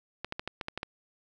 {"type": "clicks", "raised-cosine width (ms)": 0.3, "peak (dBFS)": -18, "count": 8, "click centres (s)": [0.246, 0.324, 0.395, 0.476, 0.612, 0.684, 0.776, 0.831], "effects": []}